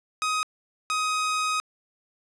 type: tone bursts at uneven times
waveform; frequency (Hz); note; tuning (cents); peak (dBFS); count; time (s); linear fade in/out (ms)
sawtooth; 1257; D#6; +17; -20; 2; 0.22-0.43 / 0.9-1.6; 0
effects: resampled to 22050 Hz + 10-bit